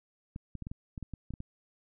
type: clicks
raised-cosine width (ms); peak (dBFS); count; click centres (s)
5; -27; 11; 0.361 / 0.553 / 0.623 / 0.669 / 0.715 / 0.978 / 1.027 / 1.137 / 1.306 / 1.338 / 1.404
effects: none